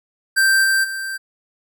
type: tone with level steps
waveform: square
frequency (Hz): 1568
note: G6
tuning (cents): 0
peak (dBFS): -13 / -15 / -25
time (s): 0.36-1.18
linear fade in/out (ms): 20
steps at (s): 0.63 / 0.83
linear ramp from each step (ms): 20
effects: none